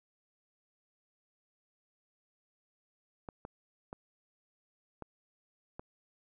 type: clicks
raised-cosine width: 1 ms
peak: -28 dBFS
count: 5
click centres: 3.288 / 3.451 / 3.929 / 5.023 / 5.795 s
effects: none